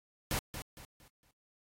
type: noise with echo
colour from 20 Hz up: pink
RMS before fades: -33 dBFS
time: 0.31-0.39 s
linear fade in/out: 0 ms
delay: 230 ms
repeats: 4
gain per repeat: -9 dB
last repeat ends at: 1.31 s
effects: AAC 48 kbps